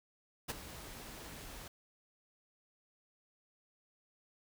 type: noise with ADSR envelope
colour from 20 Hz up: pink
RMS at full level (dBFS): -35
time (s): 0.48-1.68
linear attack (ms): 21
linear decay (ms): 22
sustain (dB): -14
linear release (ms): 4
effects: none